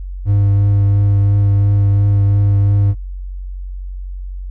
triangle tone with vibrato, 100.7 Hz, G2, 47 cents sharp, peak -8 dBFS, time 0.25-2.95 s, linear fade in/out 50 ms, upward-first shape triangle, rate 2.9 Hz, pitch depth 13 cents each way, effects noise-tail reverb RT60 0.1 s tail -18 dB re dry + added 46 Hz sine -23 dBFS peak until 4.5 s

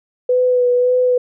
sine tone with vibrato, 496.9 Hz, B4, 11 cents sharp, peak -11 dBFS, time 0.29-1.18 s, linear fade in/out 5 ms, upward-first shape sine, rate 1.8 Hz, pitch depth 21 cents each way, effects none

